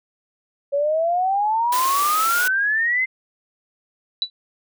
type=exponential sweep; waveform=sine; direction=up; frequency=554.4 to 2093 Hz; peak=-17 dBFS; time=0.72-3.06 s; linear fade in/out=20 ms
type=high-pass noise; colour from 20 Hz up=white; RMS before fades=-26 dBFS; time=1.72-2.48 s; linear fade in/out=5 ms; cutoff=280 Hz; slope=96 dB/octave
type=tone with exponential decay; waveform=sine; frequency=3951 Hz; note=B7; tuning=in tune; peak=-14 dBFS; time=4.22-4.3 s; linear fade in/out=1 ms; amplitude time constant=17 ms
effects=none